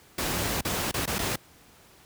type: noise with dropouts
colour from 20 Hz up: pink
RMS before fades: -28 dBFS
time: 0.18-1.36 s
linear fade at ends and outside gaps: 5 ms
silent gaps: 0.61-0.649 / 0.914-0.94 / 1.058-1.075 / 1.185-1.189 s
effects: pink hiss -55 dBFS RMS until 2.05 s + high-pass 60 Hz 12 dB/octave